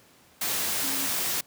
sine tone in noise, 272.8 Hz, C#4, 28 cents flat, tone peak -37 dBFS, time 0.83-1.07 s, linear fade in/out 5 ms, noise white, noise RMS -28 dBFS, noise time 0.41-1.41 s, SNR -12 dB, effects pink hiss -57 dBFS RMS until 1.46 s + high-pass 100 Hz 12 dB/octave

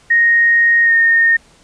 sine tone with pitch glide, 1864.7 to 1838 Hz, A#6 to A#6, 0 to -25 cents, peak -8 dBFS, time 0.1-1.37 s, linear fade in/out 10 ms, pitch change -25 cents, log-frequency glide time 0.84-0.92 s, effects pink hiss -49 dBFS RMS until 1.63 s + resampled to 22050 Hz

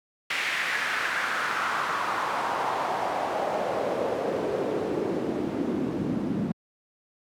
pink noise with band-pass filter sweep, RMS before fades -28 dBFS, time 0.3-6.52 s, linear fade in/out 5 ms, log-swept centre 2200 to 210 Hz, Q 2.4, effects high-pass 100 Hz 12 dB/octave

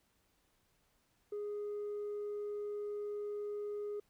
triangle tone with tanh clipping, 414 Hz, G#4, 5 cents flat, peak -38 dBFS, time 1.32-4 s, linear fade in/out 5 ms, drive 6 dB, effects pink hiss -75 dBFS RMS until 4.09 s

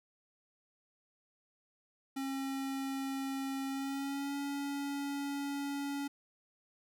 square tone with pitch glide, 270 to 281.8 Hz, C#4 to C#4, -45 to +29 cents, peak -36 dBFS, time 2.16-6.08 s, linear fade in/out 10 ms, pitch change +74 cents, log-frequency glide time 3.67-4.36 s, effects none

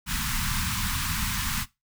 pink band-stop noise, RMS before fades -28 dBFS, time 0.06-1.66 s, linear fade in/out 50 ms, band 240 to 960 Hz, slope 48 dB/octave, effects noise-tail reverb RT60 0.2 s tail -18 dB re dry

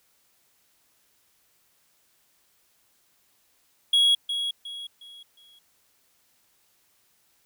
triangle tone with echo, 3322 Hz, G#7, in tune, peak -15 dBFS, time 3.93-4.15 s, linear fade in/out 5 ms, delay 360 ms, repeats 4, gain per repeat -9 dB, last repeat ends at 5.59 s, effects white hiss -66 dBFS RMS until 7.45 s

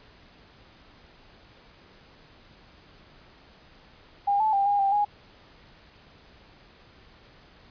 sine tone with pitch steps, 806 / 869 / 794 / 813 / 788 / 826 Hz, G5 / A5 / G5 / G#5 / G5 / G#5, +48 / -22 / +22 / -37 / +9 / -10 cents, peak -20 dBFS, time 4.27-5.05 s, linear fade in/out 10 ms, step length 130 ms, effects pink hiss -54 dBFS RMS until 7.7 s + resampled to 11025 Hz

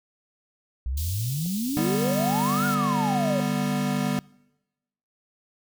sine exponential two-way sweep, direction up then down, 59.4 to 1450 to 540 Hz, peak -25 dBFS, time 0.86-3.4 s, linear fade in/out 0 ms, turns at 2.66 s
white band-stop noise, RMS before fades -36 dBFS, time 0.97-2.75 s, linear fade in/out 5 ms, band 240 to 3300 Hz, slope 24 dB/octave
clicks, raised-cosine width 2 ms, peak -31 dBFS, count 3, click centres 1.461 / 1.801 / 2.199 s
square chord, G major, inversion second, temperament equal, 146.83 / 196 / 246.9 Hz, D3 / G3 / B3, 0 / 0 / 0 cents, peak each -30 / -28 / -28 dBFS, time 1.77-4.19 s, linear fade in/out 0 ms
effects noise-tail reverb RT60 1.0 s tail -25 dB re dry

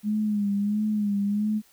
sine tone with vibrato, 207.2 Hz, G#3, 4 cents flat, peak -22 dBFS, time 0.03-1.62 s, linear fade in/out 50 ms, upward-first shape sine, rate 1.5 Hz, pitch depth 57 cents each way, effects white hiss -59 dBFS RMS until 1.72 s

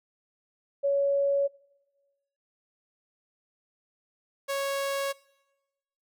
sine / sawtooth tone pair in turn, 560 / 552.9 Hz, C#5 / C#5, +18 / -5 cents, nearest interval unison, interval 23 cents, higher first, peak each -22 / -24 dBFS, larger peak first, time 0.83-1.48 / 4.48-5.13 s, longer neither, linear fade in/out 20 ms, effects noise-tail reverb RT60 1.0 s tail -22 dB re dry

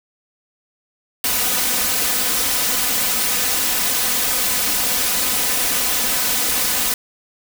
white noise with comb filter, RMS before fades -19 dBFS, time 1.24-6.94 s, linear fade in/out 2 ms, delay 4 ms, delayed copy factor +0.7, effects none

